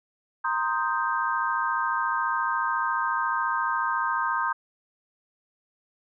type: chord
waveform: sine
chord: C minor seventh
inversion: third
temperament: equal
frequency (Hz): 932.3 / 1046.5 / 1244.5 / 1568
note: Bb5 / C6 / Eb6 / G6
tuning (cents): 0 / 0 / 0 / 0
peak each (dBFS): -29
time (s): 0.44-4.53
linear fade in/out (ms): 10
effects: none